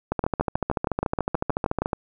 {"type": "two click trains", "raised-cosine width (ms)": 1, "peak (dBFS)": [-9, -9], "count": [26, 11], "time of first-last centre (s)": [[0.12, 1.932], [0.24, 1.82]], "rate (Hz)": [13.8, 6.33], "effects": []}